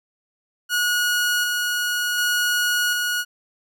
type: tone with tremolo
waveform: sawtooth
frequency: 1452 Hz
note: F#6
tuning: 33 cents flat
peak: -15 dBFS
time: 0.69-3.25 s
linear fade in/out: 50 ms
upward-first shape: square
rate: 0.67 Hz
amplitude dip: 25%
effects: none